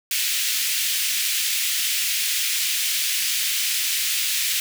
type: high-pass noise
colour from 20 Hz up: pink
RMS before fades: -23 dBFS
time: 0.11-4.6 s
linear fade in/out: 2 ms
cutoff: 2300 Hz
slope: 24 dB/octave
effects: none

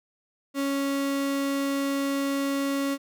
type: tone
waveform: 35% pulse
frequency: 277.2 Hz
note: C#4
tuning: in tune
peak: -23 dBFS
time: 0.54-2.98 s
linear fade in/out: 50 ms
effects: none

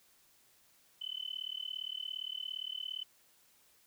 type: tone with amplitude modulation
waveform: sine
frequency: 3029 Hz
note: F#7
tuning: 40 cents sharp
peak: -34 dBFS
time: 1.01-3.04 s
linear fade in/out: 10 ms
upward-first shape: sine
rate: 37.4 Hz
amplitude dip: 100%
effects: white hiss -67 dBFS RMS until 3.86 s

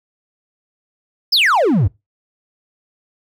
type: exponential sweep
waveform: triangle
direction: down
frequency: 5430 to 81.8 Hz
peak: -9 dBFS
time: 1.32-1.88 s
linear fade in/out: 10 ms
effects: noise-tail reverb RT60 0.2 s tail -21 dB re dry

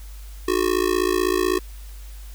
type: tone with amplitude modulation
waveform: square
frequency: 366.3 Hz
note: F#4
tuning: 17 cents flat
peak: -15 dBFS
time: 0.48-1.59 s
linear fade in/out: 5 ms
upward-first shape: sine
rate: 56 Hz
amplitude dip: 100%
effects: added 50 Hz sine -35 dBFS peak until 2.34 s + white hiss -49 dBFS RMS until 2.34 s

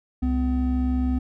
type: tone pair together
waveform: triangle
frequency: 67 / 253 Hz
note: C2 / B3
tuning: +42 / +42 cents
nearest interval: octave + major seventh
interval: 2300 cents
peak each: -21 dBFS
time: 0.22-1.19 s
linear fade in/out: 10 ms
effects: none

